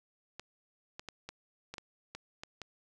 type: clicks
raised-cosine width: 0.2 ms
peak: -25 dBFS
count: 9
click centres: 0.396 / 0.995 / 1.087 / 1.29 / 1.74 / 1.782 / 2.15 / 2.435 / 2.617 s
effects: none